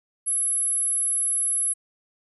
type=tone; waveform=sine; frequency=10820 Hz; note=E9; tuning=44 cents sharp; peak=-21 dBFS; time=0.26-1.74 s; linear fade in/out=20 ms; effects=none